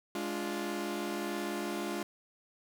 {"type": "chord", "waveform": "sawtooth", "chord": "D diminished", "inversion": "second", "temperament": "equal with one note detuned", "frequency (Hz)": [207.7, 290.8, 349.2], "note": ["Ab3", "D4", "F4"], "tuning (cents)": [0, -17, 0], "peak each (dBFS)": [-35, -36, -33], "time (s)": [0.15, 2.03], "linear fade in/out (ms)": 2, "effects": []}